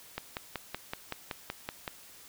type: click train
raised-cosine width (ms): 0.3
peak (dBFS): -18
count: 10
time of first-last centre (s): 0.18-1.878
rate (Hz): 5.3
effects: white hiss -53 dBFS RMS until 2.28 s